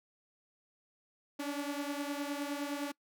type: beating tone pair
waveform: sawtooth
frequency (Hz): 283.7 / 293.4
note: C#4 / D4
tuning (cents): +40 / -2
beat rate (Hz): 9.7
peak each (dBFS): -33 / -36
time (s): 1.39-2.92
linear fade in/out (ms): 10
effects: noise-tail reverb RT60 0.1 s tail -23 dB re dry